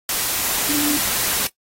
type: tone in noise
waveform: sine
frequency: 293.7 Hz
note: D4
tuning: in tune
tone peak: -21 dBFS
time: 0.69-0.97 s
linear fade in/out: 2 ms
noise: white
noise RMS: -21 dBFS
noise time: 0.09-1.47 s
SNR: -3 dB
effects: noise-tail reverb RT60 0.1 s tail -17 dB re dry + AAC 48 kbps